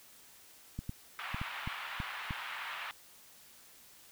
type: clicks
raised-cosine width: 5 ms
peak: -25 dBFS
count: 7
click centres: 0.79 / 0.894 / 1.345 / 1.415 / 1.675 / 2.002 / 2.308 s
type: band-pass noise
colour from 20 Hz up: pink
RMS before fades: -42 dBFS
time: 1.19-2.91 s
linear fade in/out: 0 ms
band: 950 to 3100 Hz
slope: 24 dB/octave
effects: white hiss -58 dBFS RMS until 4.11 s